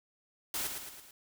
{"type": "noise with echo", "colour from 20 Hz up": "white", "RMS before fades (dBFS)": -35, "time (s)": [0.54, 0.67], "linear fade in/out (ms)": 2, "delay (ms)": 110, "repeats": 4, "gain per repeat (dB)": -5, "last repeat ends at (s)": 1.11, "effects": []}